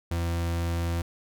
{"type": "tone", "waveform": "40% pulse", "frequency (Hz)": 84.8, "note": "E2", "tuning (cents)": 50, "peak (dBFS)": -25, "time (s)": [0.11, 1.02], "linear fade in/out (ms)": 5, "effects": []}